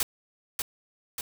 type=noise with echo; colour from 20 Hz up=white; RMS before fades=-26 dBFS; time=0-0.03 s; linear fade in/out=2 ms; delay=590 ms; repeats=2; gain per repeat=-4 dB; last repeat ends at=1.21 s; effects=none